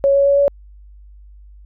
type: tone with pitch steps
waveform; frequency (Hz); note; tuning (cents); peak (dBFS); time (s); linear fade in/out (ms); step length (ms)
sine; 554.4 / 558.3 / 562.1 / 566; C#5 / C#5 / C#5 / C#5; 0 / +12 / +24 / +36; -10; 0.04-0.48; 0; 110
effects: added 50 Hz sine -39 dBFS peak until 1.65 s